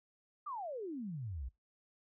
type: exponential sweep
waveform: sine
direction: down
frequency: 1244.5 to 56.3 Hz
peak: -39 dBFS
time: 0.46-1.49 s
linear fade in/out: 10 ms
effects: noise-tail reverb RT60 0.2 s tail -22 dB re dry